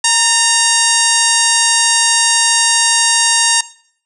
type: harmonic tone with a mistuned harmonic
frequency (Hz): 932.3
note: A#5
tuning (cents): 0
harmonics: 1 / 2 / 3 / 4 / 5 / 6 / 7 / 8 / 9 / 10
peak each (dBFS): -19 / -19 / -19 / -19 / -19 / -19 / -19 / -19 / -19 / -19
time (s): 0.04-3.61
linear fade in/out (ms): 5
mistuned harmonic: 2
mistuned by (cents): -47
effects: noise-tail reverb RT60 0.6 s tail -19 dB re dry